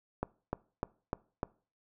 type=click train; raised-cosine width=1 ms; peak=-18 dBFS; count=5; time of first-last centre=0.23-1.431 s; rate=3.33 Hz; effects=noise-tail reverb RT60 0.4 s tail -22 dB re dry